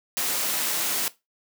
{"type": "noise", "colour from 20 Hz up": "white", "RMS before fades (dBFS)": -26, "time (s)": [0.17, 1.08], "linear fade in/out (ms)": 0, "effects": ["noise-tail reverb RT60 0.2 s tail -17 dB re dry", "high-pass 200 Hz 12 dB/octave"]}